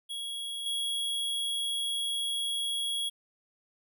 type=tone with level steps; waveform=square; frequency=3322 Hz; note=G#7; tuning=in tune; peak=-35 / -30 dBFS; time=0.09-3.1 s; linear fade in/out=20 ms; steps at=0.66 s; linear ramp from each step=2 ms; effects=none